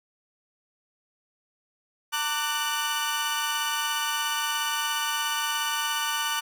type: tone cluster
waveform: sawtooth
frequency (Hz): 906 / 1173 / 1490 / 2963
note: A#5 / D6 / F#6 / F#7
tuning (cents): -50 / -2 / +12 / +2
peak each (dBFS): -28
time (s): 2.12-6.41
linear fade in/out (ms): 20
effects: none